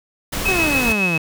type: noise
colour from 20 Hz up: pink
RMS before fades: -24 dBFS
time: 0.32-0.93 s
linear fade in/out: 10 ms
type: tone with tremolo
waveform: sine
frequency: 2568 Hz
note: E7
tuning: 46 cents flat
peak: -15 dBFS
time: 0.45-1.18 s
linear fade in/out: 10 ms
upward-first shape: triangle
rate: 7.2 Hz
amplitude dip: 55%
type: exponential sweep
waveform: sawtooth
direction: down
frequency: 392 to 155.56 Hz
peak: -16 dBFS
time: 0.48-1.18 s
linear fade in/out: 5 ms
effects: none